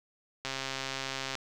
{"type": "click train", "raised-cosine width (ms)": 0.2, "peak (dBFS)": -17, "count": 122, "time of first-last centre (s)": [0.45, 1.353], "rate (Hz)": 134, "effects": []}